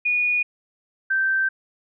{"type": "tone pair in turn", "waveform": "sine", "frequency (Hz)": [2455, 1558.5], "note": ["D#7", "G6"], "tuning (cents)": [-24, -11], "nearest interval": "minor sixth", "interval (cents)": 787, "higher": "first", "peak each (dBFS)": -18, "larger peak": "neither", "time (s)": [[0.05, 0.43], [1.1, 1.49]], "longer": "second", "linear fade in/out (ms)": 10, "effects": []}